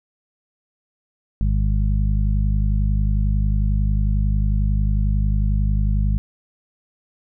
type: harmonic tone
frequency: 51.1 Hz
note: G#1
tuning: 27 cents flat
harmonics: 1 / 2 / 3 / 4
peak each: -17 / -23 / -27 / -29 dBFS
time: 1.41-6.18 s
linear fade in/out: 0 ms
effects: none